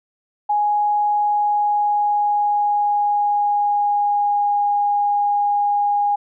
sine tone with pitch glide, 831 to 819.6 Hz, G#5 to G#5, +1 to -23 cents, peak -15 dBFS, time 0.49-6.16 s, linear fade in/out 10 ms, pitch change -24 cents, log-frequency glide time 1.09-4.65 s, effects none

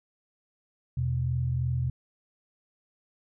sine tone pair together, 82.41 / 125.47 Hz, E2 / B2, 0 / +28 cents, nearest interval perfect fifth, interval 728 cents, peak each -31 / -26 dBFS, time 0.97-1.9 s, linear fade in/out 5 ms, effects none

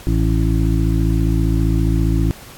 harmonic tone, 55 Hz, A1, in tune, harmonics 1 / 2 / 3 / 5 / 6, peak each -16 / -19 / -21 / -23 / -24 dBFS, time 0.07-2.31 s, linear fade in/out 0 ms, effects pink hiss -39 dBFS RMS until 2.57 s + AAC 64 kbps

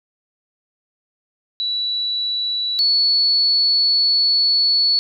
sine tone pair in turn, 3938 / 4420 Hz, B7 / C#8, -6 / -6 cents, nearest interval major second, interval 200 cents, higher second, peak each -19 / -13 dBFS, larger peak second, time 1.6-2.79 / 2.79-4.99 s, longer second, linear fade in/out 0 ms, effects none

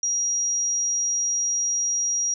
sine tone, 5720 Hz, F8, 41 cents sharp, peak -21 dBFS, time 0.03-2.34 s, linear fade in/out 2 ms, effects none

